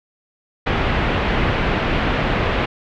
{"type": "low-pass noise", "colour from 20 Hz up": "pink", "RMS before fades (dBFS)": -19, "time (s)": [0.66, 2.66], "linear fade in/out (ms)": 10, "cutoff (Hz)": 3000, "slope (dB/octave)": 24, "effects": []}